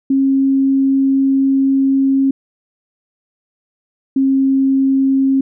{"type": "tone pair in turn", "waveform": "sine", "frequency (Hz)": [270.4, 269], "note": ["C#4", "C4"], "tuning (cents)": [-43, 48], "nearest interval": "unison", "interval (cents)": 9, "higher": "first", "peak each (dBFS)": -10, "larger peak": "neither", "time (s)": [[0.1, 2.31], [4.16, 5.41]], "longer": "first", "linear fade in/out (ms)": 5, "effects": []}